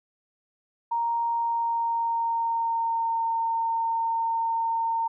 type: tone with pitch glide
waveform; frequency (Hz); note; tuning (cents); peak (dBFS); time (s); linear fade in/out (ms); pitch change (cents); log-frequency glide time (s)
sine; 932.3 to 913.1; A#5 to A#5; 0 to -36; -23; 0.91-5.08; 10; -36; 1.26-3.26
effects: none